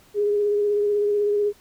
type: tone with vibrato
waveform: sine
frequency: 412.6 Hz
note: G#4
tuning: 11 cents flat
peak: -18 dBFS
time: 0.14-1.53 s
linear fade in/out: 50 ms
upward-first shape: sine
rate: 16 Hz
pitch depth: 20 cents each way
effects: pink hiss -55 dBFS RMS until 1.6 s